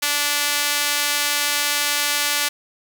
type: tone with high-pass filter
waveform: sawtooth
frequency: 291 Hz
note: D4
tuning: 16 cents flat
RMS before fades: -21 dBFS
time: 0.02-2.49 s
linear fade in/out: 10 ms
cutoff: 2000 Hz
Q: 0.57
effects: none